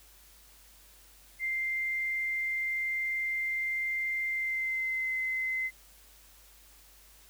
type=tone with pitch glide; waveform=sine; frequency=2093 to 2056 Hz; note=C7 to C7; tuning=0 to -31 cents; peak=-29 dBFS; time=1.39-5.71 s; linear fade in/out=50 ms; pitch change=-31 cents; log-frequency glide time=4.28-5.15 s; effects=added 50 Hz sine -60 dBFS peak until 7.29 s + white hiss -58 dBFS RMS until 7.29 s